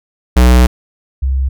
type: tone pair in turn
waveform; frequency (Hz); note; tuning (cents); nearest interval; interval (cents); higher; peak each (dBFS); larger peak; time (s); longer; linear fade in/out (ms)
square / sine; 61.74 / 66.32; B1 / C2; 0 / +24; minor second; 124; second; -5 / -11; first; 0.36-0.67 / 1.22-1.49; first; 10
effects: none